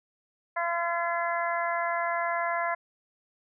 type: harmonic tone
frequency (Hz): 341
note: F4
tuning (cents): -41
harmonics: 2 / 3 / 4 / 5 / 6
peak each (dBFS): -30 / -31 / -35 / -34 / -36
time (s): 0.56-2.75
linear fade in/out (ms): 10
effects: none